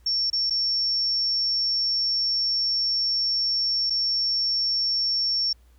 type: tone with dropouts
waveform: sine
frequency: 5460 Hz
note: F8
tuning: 40 cents flat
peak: -21 dBFS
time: 0.06-5.53 s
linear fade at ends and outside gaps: 5 ms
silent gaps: 0.301-0.329 / 0.499-0.506 / 3.899-3.904 s
effects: added 60 Hz sine -52 dBFS peak until 5.78 s + pink hiss -65 dBFS RMS until 5.78 s